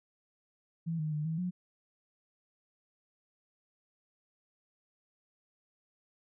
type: tone with pitch steps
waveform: sine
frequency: 165.1 / 154.4 / 150.8 / 161.1 / 180.1 Hz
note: E3 / D#3 / D3 / E3 / F#3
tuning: +3 / -13 / +46 / -39 / -46 cents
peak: -31 dBFS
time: 0.86-1.51 s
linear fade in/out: 20 ms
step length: 130 ms
effects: none